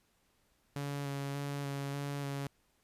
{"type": "tone with vibrato", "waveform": "sawtooth", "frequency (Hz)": 140.9, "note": "C#3", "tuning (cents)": 29, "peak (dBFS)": -32, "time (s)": [0.76, 2.47], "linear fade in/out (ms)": 0, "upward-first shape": "square", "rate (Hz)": 1.7, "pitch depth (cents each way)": 14, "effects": ["pink hiss -73 dBFS RMS until 2.83 s", "resampled to 32000 Hz"]}